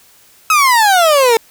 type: exponential sweep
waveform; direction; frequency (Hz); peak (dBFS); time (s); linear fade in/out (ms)
30% pulse; down; 1300 to 441.8; -5; 0.5-1.37; 2
effects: white hiss -47 dBFS RMS until 1.5 s